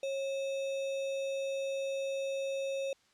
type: tone with sample-and-hold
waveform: sine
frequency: 545 Hz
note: C#5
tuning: 29 cents flat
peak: -32 dBFS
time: 0.03-2.93 s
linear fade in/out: 2 ms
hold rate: 3150 Hz
effects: white hiss -68 dBFS RMS until 3.13 s + low-pass 6000 Hz 12 dB/octave

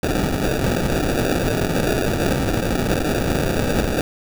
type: noise with sample-and-hold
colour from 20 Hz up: blue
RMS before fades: -20 dBFS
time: 0.03-4.01 s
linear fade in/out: 2 ms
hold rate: 1050 Hz
effects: none

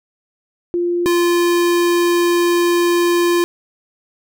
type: tone pair in turn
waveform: sine / square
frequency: 348.8 / 347 Hz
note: F4 / F4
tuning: -2 / -11 cents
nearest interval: unison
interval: 9 cents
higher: first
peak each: -15 / -13 dBFS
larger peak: second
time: 0.74-1.06 / 1.06-3.44 s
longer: second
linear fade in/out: 0 ms
effects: none

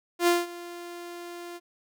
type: tone with ADSR envelope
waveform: sawtooth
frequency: 347.4 Hz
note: F4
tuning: 9 cents flat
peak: -14 dBFS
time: 0.19-1.6 s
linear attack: 82 ms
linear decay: 190 ms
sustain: -20 dB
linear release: 39 ms
effects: none

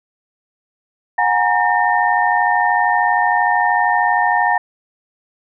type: tone cluster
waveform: sine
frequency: 728 / 821 / 938 / 1817 Hz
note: F#5 / G#5 / A#5 / A#6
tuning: -28 / -20 / +11 / -45 cents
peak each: -18 dBFS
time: 1.18-4.58 s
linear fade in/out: 5 ms
effects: none

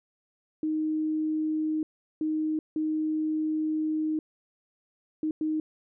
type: tone bursts at uneven times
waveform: sine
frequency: 311.1 Hz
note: D#4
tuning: in tune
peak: -25 dBFS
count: 5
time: 0.63-1.83 / 2.21-2.59 / 2.76-4.19 / 5.23-5.31 / 5.41-5.6 s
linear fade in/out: 2 ms
effects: none

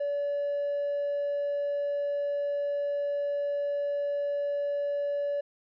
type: tone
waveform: triangle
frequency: 573 Hz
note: D5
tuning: 43 cents flat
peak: -24 dBFS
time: 0-5.41 s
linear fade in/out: 10 ms
effects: tanh soft clip ceiling -23 dBFS + resampled to 11025 Hz

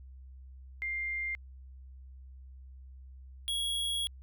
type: tone pair in turn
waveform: sine / square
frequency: 2100 / 3322 Hz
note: C7 / G#7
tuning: +6 / 0 cents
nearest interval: minor sixth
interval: 794 cents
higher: second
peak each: -32 / -31 dBFS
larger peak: second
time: 0.82-1.35 / 3.48-4.07 s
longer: second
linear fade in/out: 0 ms
effects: added 65 Hz sine -47 dBFS peak until 4.22 s

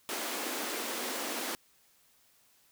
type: high-pass noise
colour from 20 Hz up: pink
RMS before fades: -36 dBFS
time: 0.09-1.55 s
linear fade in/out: 0 ms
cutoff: 240 Hz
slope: 48 dB/octave
effects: white hiss -66 dBFS RMS until 2.71 s

